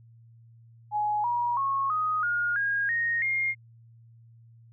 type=tone with pitch steps; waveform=sine; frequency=839 / 958.2 / 1094.4 / 1249.8 / 1427.4 / 1630.2 / 1861.9 / 2126 Hz; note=G#5 / A#5 / C#6 / D#6 / F6 / G#6 / A#6 / C7; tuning=+17 / +47 / -23 / +7 / +37 / -33 / -3 / +27 cents; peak=-24 dBFS; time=0.91-3.55 s; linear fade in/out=50 ms; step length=330 ms; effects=added 115 Hz sine -51 dBFS peak until 4.72 s